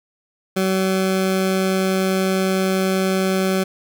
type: tone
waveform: 20% pulse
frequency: 189.4 Hz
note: F#3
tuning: 41 cents sharp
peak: -12 dBFS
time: 0.56-3.64 s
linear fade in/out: 10 ms
effects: none